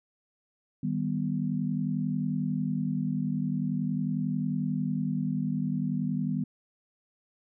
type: chord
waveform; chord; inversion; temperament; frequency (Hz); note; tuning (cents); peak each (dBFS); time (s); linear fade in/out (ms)
sine; Eb augmented; none; equal; 155.56 / 196 / 246.9; Eb3 / G3 / B3; 0 / 0 / 0; -31; 0.83-6.44; 5
effects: none